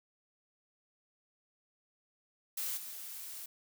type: noise with level steps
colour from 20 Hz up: blue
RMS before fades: -37 / -45 dBFS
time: 2.57-3.46 s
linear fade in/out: 5 ms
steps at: 2.76 s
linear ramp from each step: 20 ms
effects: none